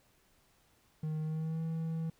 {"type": "tone with pitch glide", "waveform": "triangle", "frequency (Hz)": [155.56, 162.35], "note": ["D#3", "E3"], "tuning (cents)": [0, -26], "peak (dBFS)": -31, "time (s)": [1.03, 2.1], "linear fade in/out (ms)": 5, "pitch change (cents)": 74, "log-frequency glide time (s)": [1.22, 1.62], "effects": ["pink hiss -69 dBFS RMS until 2.19 s"]}